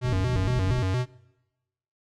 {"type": "tone with vibrato", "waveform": "square", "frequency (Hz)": 108.5, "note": "A2", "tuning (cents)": -24, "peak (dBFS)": -24, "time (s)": [0.01, 1.06], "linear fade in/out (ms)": 50, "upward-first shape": "square", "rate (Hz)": 4.3, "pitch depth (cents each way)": 250}
{"type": "low-pass noise", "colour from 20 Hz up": "pink", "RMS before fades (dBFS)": -31, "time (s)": [0.04, 0.8], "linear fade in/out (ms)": 5, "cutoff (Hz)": 190, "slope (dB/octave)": 12}
{"effects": ["noise-tail reverb RT60 1.0 s tail -23 dB re dry", "low-pass 6000 Hz 12 dB/octave"]}